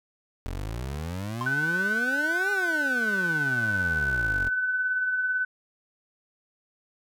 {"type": "exponential two-way sweep", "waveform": "25% pulse", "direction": "up then down", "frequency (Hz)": [42.19, 412.9, 42.19], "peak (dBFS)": -27, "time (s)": [0.46, 4.49], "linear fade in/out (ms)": 0, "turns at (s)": 2.51}
{"type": "tone with exponential decay", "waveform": "triangle", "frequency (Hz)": 1046.5, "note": "C6", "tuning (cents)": 0, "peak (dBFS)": -23, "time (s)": [1.41, 1.54], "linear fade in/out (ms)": 2, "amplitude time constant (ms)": 27}
{"type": "tone with tremolo", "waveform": "sine", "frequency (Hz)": 1506, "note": "F#6", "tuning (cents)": 30, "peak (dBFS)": -22, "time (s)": [1.46, 5.45], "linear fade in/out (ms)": 5, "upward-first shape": "sine", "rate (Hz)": 18, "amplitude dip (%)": 35}
{"effects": []}